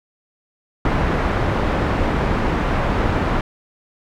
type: low-pass noise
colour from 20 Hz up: pink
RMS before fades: -19 dBFS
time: 0.85-3.41 s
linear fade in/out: 2 ms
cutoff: 1600 Hz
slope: 12 dB/octave
effects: none